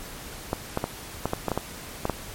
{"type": "clicks", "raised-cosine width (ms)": 1, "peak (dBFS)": -10, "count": 10, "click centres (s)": [0.531, 0.774, 0.841, 1.256, 1.334, 1.483, 1.517, 1.576, 2.054, 2.097], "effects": ["pink hiss -40 dBFS RMS until 2.34 s", "MP3 64 kbps"]}